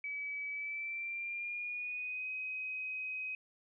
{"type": "tone with pitch glide", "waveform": "sine", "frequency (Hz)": [2287, 2523], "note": ["D7", "D#7"], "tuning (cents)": [-47, 23], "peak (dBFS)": -37, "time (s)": [0.04, 3.35], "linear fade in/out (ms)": 2, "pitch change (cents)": 170, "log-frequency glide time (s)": [0.51, 2.3], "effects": []}